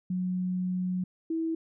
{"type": "tone pair in turn", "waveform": "sine", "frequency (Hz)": [182.7, 325.5], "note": ["F#3", "E4"], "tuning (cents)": [-22, -22], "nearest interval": "minor seventh", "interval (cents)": 1000, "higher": "second", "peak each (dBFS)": -27, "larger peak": "neither", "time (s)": [[0.1, 1.04], [1.3, 1.55]], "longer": "first", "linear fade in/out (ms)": 5, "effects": []}